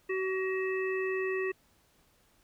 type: harmonic tone with a mistuned harmonic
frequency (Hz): 378.1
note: F#4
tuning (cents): +38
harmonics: 1 / 3 / 5 / 7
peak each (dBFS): -30 / -43 / -37 / -41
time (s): 0.09-1.52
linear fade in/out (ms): 10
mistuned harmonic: 7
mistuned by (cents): -18
effects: pink hiss -67 dBFS RMS until 2.43 s